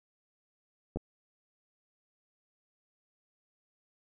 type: clicks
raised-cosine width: 2 ms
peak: -22 dBFS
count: 2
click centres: 0.96 / 0.971 s
effects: none